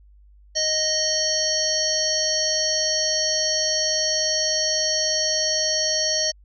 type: harmonic tone with a mistuned harmonic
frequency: 622.3 Hz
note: D#5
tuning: in tune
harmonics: 1 / 3 / 5 / 7 / 9 / 10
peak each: -27 / -32 / -33 / -25 / -23 / -30 dBFS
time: 0.55-6.32 s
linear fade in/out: 20 ms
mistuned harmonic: 7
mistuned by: +25 cents
effects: added 50 Hz sine -48 dBFS peak until 6.44 s

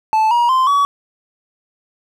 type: tone with pitch steps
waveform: triangle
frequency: 874 / 953.1 / 1039.4 / 1133.4 Hz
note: A5 / A#5 / C6 / C#6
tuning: -12 / +38 / -12 / +38 cents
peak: -9 dBFS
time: 0.13-0.85 s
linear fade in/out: 0 ms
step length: 180 ms
effects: none

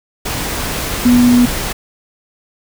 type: tone in noise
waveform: sine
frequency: 244.5 Hz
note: B3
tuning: 17 cents flat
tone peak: -6 dBFS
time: 1.05-1.46 s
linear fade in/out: 10 ms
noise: pink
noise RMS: -20 dBFS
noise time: 0.25-1.73 s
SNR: +11 dB
effects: none

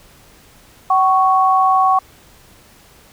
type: tone pair together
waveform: sine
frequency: 759 / 1109 Hz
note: F#5 / C#6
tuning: +44 / 0 cents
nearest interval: perfect fifth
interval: 656 cents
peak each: -13 dBFS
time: 0.9-1.99 s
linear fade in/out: 5 ms
effects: pink hiss -47 dBFS RMS until 3.12 s

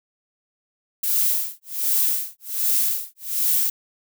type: noise with tremolo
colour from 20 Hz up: violet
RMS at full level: -19 dBFS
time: 1.03-3.7 s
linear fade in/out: 5 ms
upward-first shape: sine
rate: 1.3 Hz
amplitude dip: 100%
effects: none

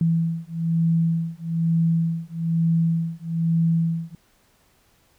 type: beating tone pair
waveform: sine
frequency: 164.81 / 165.91 Hz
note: E3 / E3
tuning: 0 / +11 cents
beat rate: 1.1 Hz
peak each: -22 dBFS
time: 0.01-4.15 s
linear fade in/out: 2 ms
effects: pink hiss -61 dBFS RMS until 5.18 s

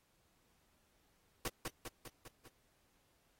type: noise with echo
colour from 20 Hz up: pink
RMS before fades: -38 dBFS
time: 1.45-1.48 s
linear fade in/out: 2 ms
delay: 200 ms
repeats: 5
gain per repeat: -4 dB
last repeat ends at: 2.48 s
effects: pink hiss -75 dBFS RMS until 3.39 s + AAC 48 kbps

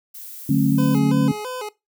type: noise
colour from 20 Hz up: violet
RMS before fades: -37 dBFS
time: 0.14-0.99 s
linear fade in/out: 10 ms
type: chord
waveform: sine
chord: D major seventh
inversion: none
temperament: equal with one note detuned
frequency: 146.83 / 185 / 220 / 271.5 Hz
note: D3 / F#3 / A3 / C#4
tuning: 0 / 0 / 0 / -36 cents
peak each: -19 / -24 / -21 / -18 dBFS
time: 0.49-1.32 s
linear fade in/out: 5 ms
type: tone with vibrato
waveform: 25% pulse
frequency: 461.9 Hz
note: A#4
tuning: 16 cents flat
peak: -24 dBFS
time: 0.78-1.69 s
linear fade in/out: 5 ms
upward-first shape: square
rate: 3 Hz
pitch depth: 160 cents each way
effects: noise-tail reverb RT60 0.2 s tail -19 dB re dry

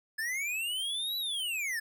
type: linear two-way sweep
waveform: square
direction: up then down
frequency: 1706 to 3970 to 1706 Hz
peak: -32 dBFS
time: 0.18-1.8 s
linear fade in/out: 10 ms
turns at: 1.17 s
effects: none

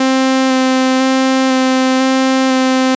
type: tone with vibrato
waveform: sawtooth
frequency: 261.6 Hz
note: C4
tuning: in tune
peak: -6 dBFS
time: 0-2.95 s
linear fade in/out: 5 ms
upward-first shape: square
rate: 1 Hz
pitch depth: 10 cents each way
effects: resampled to 16000 Hz

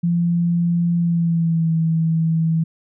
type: tone with pitch glide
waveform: sine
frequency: 171.6 to 162.44 Hz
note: F3 to E3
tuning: -30 to -25 cents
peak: -15 dBFS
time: 0.03-2.64 s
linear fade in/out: 10 ms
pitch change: -95 cents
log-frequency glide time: 0.97-1.72 s
effects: none

